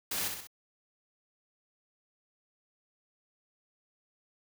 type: noise with echo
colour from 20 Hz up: white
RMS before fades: -34 dBFS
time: 0.11-0.28 s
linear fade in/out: 5 ms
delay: 64 ms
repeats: 3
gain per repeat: -5 dB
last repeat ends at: 0.472 s
effects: none